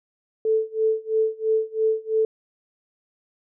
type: tone with tremolo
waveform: sine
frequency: 440 Hz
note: A4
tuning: in tune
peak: -16 dBFS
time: 0.45-2.25 s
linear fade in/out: 2 ms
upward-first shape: sine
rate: 3 Hz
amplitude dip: 95%
effects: none